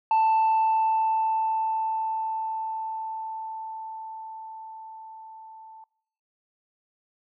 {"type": "tone with level ramp", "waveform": "sine", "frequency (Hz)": 884, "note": "A5", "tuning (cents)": 8, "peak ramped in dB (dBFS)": [-15, -44], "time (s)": [0.11, 5.84], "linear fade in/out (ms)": 2, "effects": ["noise-tail reverb RT60 0.7 s tail -25 dB re dry", "tanh soft clip ceiling -17 dBFS"]}